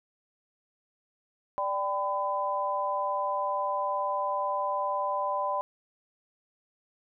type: chord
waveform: sine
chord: G major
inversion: second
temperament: equal with one note detuned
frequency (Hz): 587.3 / 784 / 1006.2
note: D5 / G5 / B5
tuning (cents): 0 / 0 / +32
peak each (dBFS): -32 / -34 / -29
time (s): 1.58-5.61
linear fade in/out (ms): 0
effects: none